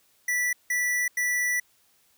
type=tone bursts at uneven times; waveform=square; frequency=1964 Hz; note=B6; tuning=10 cents flat; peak=-24 dBFS; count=3; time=0.28-0.53 / 0.7-1.08 / 1.17-1.6 s; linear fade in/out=5 ms; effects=white hiss -64 dBFS RMS until 2.17 s